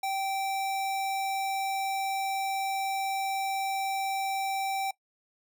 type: tone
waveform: square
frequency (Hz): 778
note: G5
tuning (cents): -13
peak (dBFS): -29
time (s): 0.03-4.91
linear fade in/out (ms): 5
effects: noise-tail reverb RT60 0.1 s tail -20 dB re dry